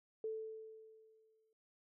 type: tone with exponential decay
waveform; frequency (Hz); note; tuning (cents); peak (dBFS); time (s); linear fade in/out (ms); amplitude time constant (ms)
sine; 440; A4; 0; -37; 0.24-1.53; 2; 280
effects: none